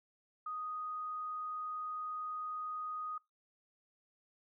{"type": "tone", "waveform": "sine", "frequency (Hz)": 1244.5, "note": "D#6", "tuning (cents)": 0, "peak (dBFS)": -38, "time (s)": [0.46, 3.18], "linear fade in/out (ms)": 5, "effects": ["noise-tail reverb RT60 0.2 s tail -23 dB re dry"]}